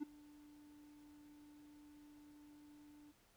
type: tone with ADSR envelope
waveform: triangle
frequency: 295.7 Hz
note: D4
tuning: 12 cents sharp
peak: -35 dBFS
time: 0-3.12 s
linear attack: 27 ms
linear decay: 11 ms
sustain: -22 dB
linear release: 13 ms
effects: pink hiss -72 dBFS RMS until 3.36 s